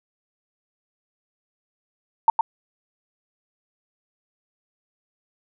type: tone with echo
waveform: sine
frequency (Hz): 903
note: A5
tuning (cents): +45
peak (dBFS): -10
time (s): 2.28-2.3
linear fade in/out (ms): 2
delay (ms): 110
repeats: 1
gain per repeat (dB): -5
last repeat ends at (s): 2.41
effects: none